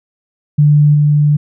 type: tone with level steps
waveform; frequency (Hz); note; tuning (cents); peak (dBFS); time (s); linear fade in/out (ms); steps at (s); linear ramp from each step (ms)
sine; 147.9; D3; +13; -5 / -7; 0.58-1.37; 10; 0.94; 10
effects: none